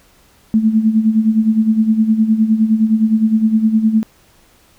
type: tone with tremolo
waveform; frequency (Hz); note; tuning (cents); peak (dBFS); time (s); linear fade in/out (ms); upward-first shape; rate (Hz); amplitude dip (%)
sine; 219.7; A3; -2; -7; 0.54-4.03; 0; sine; 9.7; 70
effects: pink hiss -51 dBFS RMS until 4.78 s